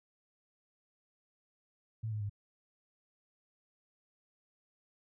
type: tone with pitch steps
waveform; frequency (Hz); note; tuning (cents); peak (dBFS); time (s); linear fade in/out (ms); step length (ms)
sine; 111.1 / 106.64 / 102.35; A2 / G#2 / G#2; +17 / +46 / -25; -34; 2.03-2.297; 10; 89
effects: none